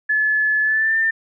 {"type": "tone with pitch glide", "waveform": "sine", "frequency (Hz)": [1721, 1795.1], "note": ["A6", "A6"], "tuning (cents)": [-39, 34], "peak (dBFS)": -15, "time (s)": [0.09, 1.11], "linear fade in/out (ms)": 10, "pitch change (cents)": 73, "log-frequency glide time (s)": [0.63, 0.98], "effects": []}